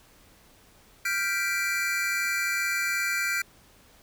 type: chord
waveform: square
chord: G dominant seventh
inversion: third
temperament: equal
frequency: 1396.9 / 1568 / 1975.5 / 2349 Hz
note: F6 / G6 / B6 / D7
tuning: 0 / 0 / 0 / 0 cents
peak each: -33 / -32 / -33 / -30 dBFS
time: 1.05-3.42 s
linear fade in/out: 5 ms
effects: pink hiss -57 dBFS RMS until 4.02 s